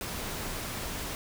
pink noise, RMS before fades -36 dBFS, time 0.01-1.15 s, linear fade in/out 0 ms, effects none

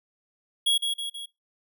square tone with echo, 3322 Hz, G#7, in tune, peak -20 dBFS, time 0.66-0.78 s, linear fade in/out 10 ms, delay 160 ms, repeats 3, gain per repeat -5 dB, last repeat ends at 1.26 s, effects noise-tail reverb RT60 0.2 s tail -22 dB re dry

